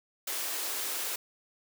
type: high-pass noise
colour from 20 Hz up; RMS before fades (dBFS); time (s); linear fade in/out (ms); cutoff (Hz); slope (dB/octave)
white; -34; 0.27-1.16; 5; 280; 96
effects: none